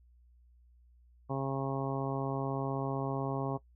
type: harmonic tone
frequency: 135.8 Hz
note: C#3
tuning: 35 cents flat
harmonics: 1 / 2 / 3 / 4 / 5 / 6 / 7 / 8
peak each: -35 / -38 / -40 / -41 / -42 / -43 / -43 / -44 dBFS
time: 1.29-3.58 s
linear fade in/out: 20 ms
effects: noise-tail reverb RT60 0.1 s tail -18 dB re dry + added 60 Hz sine -59 dBFS peak until 3.75 s